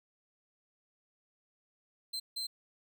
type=tone bursts at uneven times; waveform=40% pulse; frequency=4111 Hz; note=C8; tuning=31 cents flat; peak=-34 dBFS; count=2; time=2.13-2.2 / 2.36-2.47 s; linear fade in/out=10 ms; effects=none